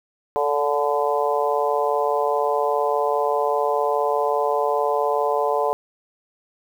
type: harmonic tone with a mistuned harmonic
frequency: 144.9 Hz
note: D3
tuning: 23 cents flat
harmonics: 3 / 4 / 5 / 6 / 7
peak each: -23 / -24 / -25 / -26 / -26 dBFS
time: 0.36-5.73 s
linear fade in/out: 0 ms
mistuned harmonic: 3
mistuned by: +23 cents
effects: 8-bit